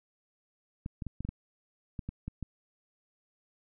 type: clicks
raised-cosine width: 5 ms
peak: -24 dBFS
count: 10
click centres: 0.861 / 1.022 / 1.067 / 1.206 / 1.25 / 1.29 / 1.992 / 2.09 / 2.28 / 2.427 s
effects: none

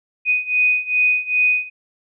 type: beating tone pair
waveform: sine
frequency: 2489 / 2491.5 Hz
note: D#7 / D#7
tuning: 0 / +2 cents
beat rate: 2.5 Hz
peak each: -19 / -17 dBFS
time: 0.25-1.7 s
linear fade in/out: 50 ms
effects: none

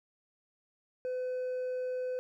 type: tone with hard clipping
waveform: sine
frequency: 506 Hz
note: B4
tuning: 42 cents sharp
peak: -33 dBFS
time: 1.05-2.19 s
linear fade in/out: 0 ms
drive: 2 dB
effects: none

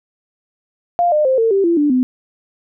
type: tone with pitch steps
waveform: sine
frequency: 698.5 / 604.6 / 523.3 / 452.9 / 392 / 339.3 / 293.7 / 254.2 Hz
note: F5 / D#5 / C5 / A#4 / G4 / F4 / D4 / C4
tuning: 0 / -50 / 0 / -50 / 0 / -50 / 0 / -50 cents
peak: -11 dBFS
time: 0.99-2.03 s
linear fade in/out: 0 ms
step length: 130 ms
effects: none

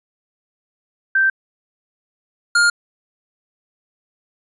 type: tone pair in turn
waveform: sine / square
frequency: 1562 / 1414.4 Hz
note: G6 / F6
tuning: -7 / +22 cents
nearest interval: major second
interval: 171 cents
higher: first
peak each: -12 dBFS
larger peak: neither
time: 1.15-1.3 / 2.55-2.7 s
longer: neither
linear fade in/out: 5 ms
effects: resampled to 24000 Hz

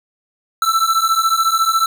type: beating tone pair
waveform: square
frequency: 1323 / 1337 Hz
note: E6 / E6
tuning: +6 / +24 cents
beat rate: 14 Hz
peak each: -17 dBFS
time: 0.62-1.86 s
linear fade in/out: 2 ms
effects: none

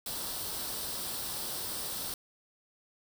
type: noise with comb filter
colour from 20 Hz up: white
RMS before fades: -37 dBFS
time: 0.06-2.14 s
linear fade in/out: 2 ms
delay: 0.22 ms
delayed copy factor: +0.55
effects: none

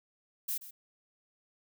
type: noise with echo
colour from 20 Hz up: violet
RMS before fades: -34 dBFS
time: 0.48-0.58 s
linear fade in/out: 10 ms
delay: 130 ms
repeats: 1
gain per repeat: -14 dB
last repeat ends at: 0.71 s
effects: none

